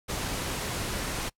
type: noise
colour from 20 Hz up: pink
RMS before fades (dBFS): -32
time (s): 0.08-1.3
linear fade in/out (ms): 20
effects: noise-tail reverb RT60 0.1 s tail -24 dB re dry + low-pass 12000 Hz 12 dB/octave